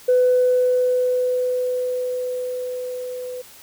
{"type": "tone with level ramp", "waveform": "sine", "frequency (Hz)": 501, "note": "B4", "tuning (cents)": 25, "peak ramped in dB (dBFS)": [-11, -28], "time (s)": [0.08, 3.42], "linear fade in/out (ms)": 10, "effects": ["tanh soft clip ceiling -9 dBFS", "white hiss -45 dBFS RMS until 3.62 s"]}